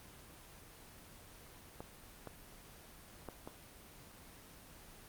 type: clicks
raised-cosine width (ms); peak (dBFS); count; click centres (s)
1; -30; 4; 1.805 / 2.273 / 3.287 / 3.475
effects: pink hiss -56 dBFS RMS until 5.08 s + Opus 24 kbps